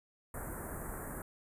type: band-stop noise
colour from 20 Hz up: pink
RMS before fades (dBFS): -42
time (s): 0.34-1.22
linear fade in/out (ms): 2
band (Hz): 1800 to 8300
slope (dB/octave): 48
effects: resampled to 32000 Hz